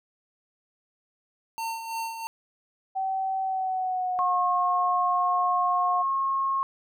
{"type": "tone with tremolo", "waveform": "square", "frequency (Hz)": 907, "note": "A#5", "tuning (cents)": -48, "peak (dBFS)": -29, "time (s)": [1.58, 2.27], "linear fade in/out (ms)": 0, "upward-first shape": "sine", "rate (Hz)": 3, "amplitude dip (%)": 55}
{"type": "tone with pitch glide", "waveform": "sine", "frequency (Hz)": [766, 718.8], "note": ["G5", "F5"], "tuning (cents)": [-40, 50], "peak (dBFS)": -25, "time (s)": [2.95, 6.03], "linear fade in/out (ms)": 20, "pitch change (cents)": -110, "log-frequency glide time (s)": [3.42, 4.38]}
{"type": "tone", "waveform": "sine", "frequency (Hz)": 1083, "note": "C#6", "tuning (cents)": -41, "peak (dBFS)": -23, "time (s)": [4.19, 6.63], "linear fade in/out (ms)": 0}
{"effects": []}